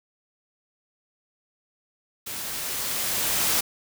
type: noise with level ramp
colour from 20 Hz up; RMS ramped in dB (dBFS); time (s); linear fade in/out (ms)
white; -34 to -22; 2.26-3.61; 10
effects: none